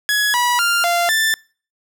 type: tone with pitch steps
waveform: sawtooth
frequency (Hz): 1682 / 973 / 1396 / 693 / 1770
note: G#6 / B5 / F6 / F5 / A6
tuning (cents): +22 / -26 / -1 / -14 / +10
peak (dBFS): -11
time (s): 0.09-1.34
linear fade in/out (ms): 0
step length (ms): 250
effects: noise-tail reverb RT60 0.4 s tail -25 dB re dry